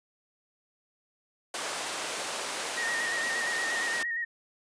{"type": "high-pass noise", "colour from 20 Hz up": "pink", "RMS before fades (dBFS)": -34, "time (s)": [1.54, 4.03], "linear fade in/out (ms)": 2, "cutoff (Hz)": 510, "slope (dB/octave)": 12}
{"type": "tone with vibrato", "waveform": "sine", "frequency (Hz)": 1864.7, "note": "A#6", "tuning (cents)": 0, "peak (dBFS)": -29, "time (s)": [2.77, 4.25], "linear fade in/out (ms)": 10, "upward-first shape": "square", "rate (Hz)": 8.6, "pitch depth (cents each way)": 32}
{"effects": ["resampled to 22050 Hz"]}